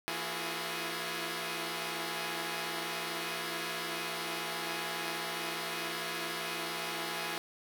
5% pulse tone cluster, 166.8 / 229.3 / 331 / 358 / 417.2 Hz, E3 / A#3 / E4 / F4 / G#4, +21 / -28 / +7 / +43 / +8 cents, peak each -31 / -35 / -30 / -29 / -29 dBFS, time 0.08-7.38 s, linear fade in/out 0 ms, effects none

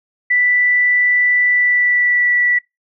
sine tone with pitch glide, 1975.5 to 1956.2 Hz, B6 to B6, 0 to -17 cents, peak -11 dBFS, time 0.3-2.59 s, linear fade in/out 10 ms, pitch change -17 cents, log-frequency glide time 1.48-2.32 s, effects noise-tail reverb RT60 0.2 s tail -25 dB re dry

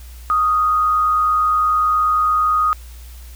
sine tone with frequency modulation, 1244.5 Hz, D#6, in tune, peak -13 dBFS, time 0.3-2.73 s, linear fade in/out 0 ms, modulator 117 Hz, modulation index 0.27, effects added 60 Hz sine -34 dBFS peak until 3.35 s + white hiss -46 dBFS RMS until 3.35 s

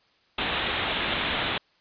white low-pass noise, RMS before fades -28 dBFS, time 0.38-1.58 s, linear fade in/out 5 ms, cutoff 3800 Hz, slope 96 dB/octave, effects white hiss -64 dBFS RMS until 1.8 s + resampled to 11025 Hz

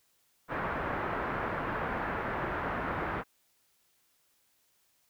white low-pass noise, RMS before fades -34 dBFS, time 0.48-3.24 s, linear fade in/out 50 ms, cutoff 1600 Hz, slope 24 dB/octave, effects white hiss -71 dBFS RMS until 5.09 s

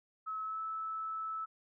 sine tone with pitch glide, 1291 to 1308.3 Hz, E6 to E6, -37 to -13 cents, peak -36 dBFS, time 0.26-1.46 s, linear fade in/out 20 ms, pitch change +24 cents, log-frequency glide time 0.42-0.6 s, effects none

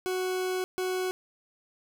40% pulse tone bursts at uneven times, 370 Hz, F#4, in tune, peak -27 dBFS, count 2, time 0.06-0.64 / 0.78-1.11 s, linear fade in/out 0 ms, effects none

